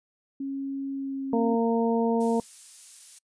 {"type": "tone with pitch glide", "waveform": "sine", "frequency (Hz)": [273.6, 269.2], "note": ["C#4", "C4"], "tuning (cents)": [-23, 49], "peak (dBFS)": -29, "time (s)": [0.4, 1.55], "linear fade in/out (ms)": 5, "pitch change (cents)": -28, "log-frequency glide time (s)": [0.92, 1.34]}
{"type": "harmonic tone", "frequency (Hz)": 230, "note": "A#3", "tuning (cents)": -23, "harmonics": [1, 2, 3, 4], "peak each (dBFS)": [-24, -25, -32, -32], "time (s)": [1.33, 2.4], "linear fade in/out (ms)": 2}
{"type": "noise", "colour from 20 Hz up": "violet", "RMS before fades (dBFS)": -41, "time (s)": [2.2, 3.19], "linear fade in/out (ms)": 10}
{"effects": ["noise-tail reverb RT60 0.1 s tail -26 dB re dry", "resampled to 22050 Hz"]}